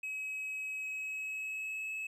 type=tone with pitch glide; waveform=triangle; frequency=2550 to 2587 Hz; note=D#7 to E7; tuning=+42 to -33 cents; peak=-35 dBFS; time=0.03-2.07 s; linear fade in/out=5 ms; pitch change=+25 cents; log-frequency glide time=0.79-1.94 s; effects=none